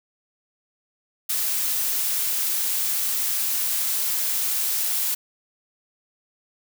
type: noise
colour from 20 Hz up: blue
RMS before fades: -24 dBFS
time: 1.29-5.15 s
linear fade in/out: 10 ms
effects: none